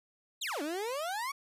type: exponential two-way sweep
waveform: 30% pulse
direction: down then up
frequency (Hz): 4264 to 280 to 1153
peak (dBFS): -31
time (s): 0.41-1.32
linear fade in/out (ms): 10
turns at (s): 0.62
effects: resampled to 32000 Hz